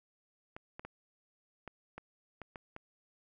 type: clicks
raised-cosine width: 0.5 ms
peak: -29 dBFS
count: 8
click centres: 0.565 / 0.795 / 0.85 / 1.677 / 1.98 / 2.417 / 2.558 / 2.764 s
effects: none